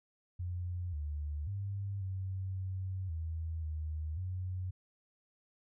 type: tone with pitch steps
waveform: sine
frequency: 88.9 / 74.2 / 99.2 / 94.7 / 94 / 81.1 / 77.8 / 92 Hz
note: F2 / D2 / G2 / F#2 / F#2 / E2 / D#2 / F#2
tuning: +31 / +18 / +21 / +41 / +28 / -28 / 0 / -9 cents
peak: -35 dBFS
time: 0.39-4.71 s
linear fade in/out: 10 ms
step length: 540 ms
effects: none